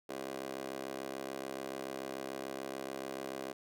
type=tone with high-pass filter; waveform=15% pulse; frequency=66.9 Hz; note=C2; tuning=39 cents sharp; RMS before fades=-42 dBFS; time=0.09-3.53 s; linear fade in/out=5 ms; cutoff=420 Hz; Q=4.2; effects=none